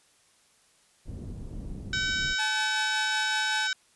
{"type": "low-pass noise", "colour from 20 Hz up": "pink", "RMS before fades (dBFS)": -38, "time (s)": [1.05, 2.36], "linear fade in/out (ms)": 50, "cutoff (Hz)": 240, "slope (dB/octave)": 12}
{"type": "harmonic tone", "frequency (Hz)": 760, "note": "F#5", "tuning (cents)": 46, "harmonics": [2, 3, 4, 5, 6, 7, 8, 9, 10], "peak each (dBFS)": [-28, -38, -38, -33, -46, -36, -48, -43, -47], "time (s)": [1.93, 3.73], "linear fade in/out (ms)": 2}
{"type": "tone with tremolo", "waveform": "sawtooth", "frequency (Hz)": 863, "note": "A5", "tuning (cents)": -34, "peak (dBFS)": -26, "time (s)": [2.38, 3.68], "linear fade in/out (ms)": 20, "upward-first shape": "sine", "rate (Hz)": 5.3, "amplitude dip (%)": 35}
{"effects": ["white hiss -63 dBFS RMS until 3.95 s", "resampled to 24000 Hz"]}